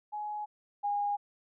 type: tone pair in turn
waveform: sine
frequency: 840 / 817.5 Hz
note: G#5 / G#5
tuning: +19 / -28 cents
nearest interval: unison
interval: 47 cents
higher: first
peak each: -34 / -28 dBFS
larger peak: second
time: 0.12-0.46 / 0.83-1.17 s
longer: neither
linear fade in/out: 20 ms
effects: none